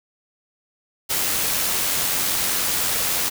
white noise with amplitude modulation, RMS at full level -21 dBFS, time 1.09-3.3 s, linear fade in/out 20 ms, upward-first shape sine, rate 90.5 Hz, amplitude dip 25%, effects none

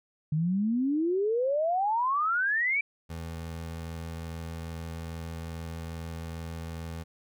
sine exponential sweep, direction up, 148.6 to 2349 Hz, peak -24 dBFS, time 0.32-2.81 s, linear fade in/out 5 ms
25% pulse tone, 82.41 Hz, E2, in tune, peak -32 dBFS, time 3.09-7.04 s, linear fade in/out 20 ms
effects none

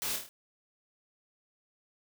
white noise with echo, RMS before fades -35 dBFS, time 0.02-0.16 s, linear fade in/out 0 ms, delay 26 ms, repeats 5, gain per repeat -4 dB, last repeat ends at 0.29 s, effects none

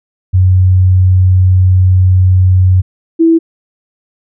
sine tone pair in turn, 92.5 / 328.7 Hz, F#2 / E4, 0 / -5 cents, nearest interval octave + minor seventh, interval 2195 cents, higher second, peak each -4 dBFS, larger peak neither, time 0.33-2.82 / 3.19-3.39 s, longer first, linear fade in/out 20 ms, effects none

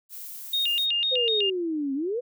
violet noise, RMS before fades -39 dBFS, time 0.09-0.87 s, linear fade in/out 50 ms
sine tone with vibrato, 3235 Hz, G#7, 46 cents flat, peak -22 dBFS, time 0.53-1.5 s, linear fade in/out 5 ms, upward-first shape square, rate 4 Hz, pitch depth 240 cents each way
sine exponential two-way sweep, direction down then up, 523.3 to 265.2 to 514 Hz, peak -25 dBFS, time 1.11-2.21 s, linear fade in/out 20 ms, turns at 1.94 s
effects none

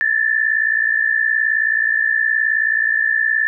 sine tone pair together, 1732 / 1791 Hz, A6 / A6, -28 / +30 cents, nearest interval minor second, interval 58 cents, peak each -17 dBFS, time 0.01-3.47 s, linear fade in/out 0 ms, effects none

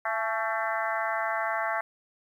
harmonic tone with a mistuned harmonic, 223.9 Hz, A3, 30 cents sharp, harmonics 3 / 4 / 5 / 6 / 7 / 8 / 9, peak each -32 / -33 / -34 / -35 / -35 / -36 / -37 dBFS, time 0.05-1.81 s, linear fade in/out 5 ms, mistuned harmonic 4, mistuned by -57 cents, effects 10-bit

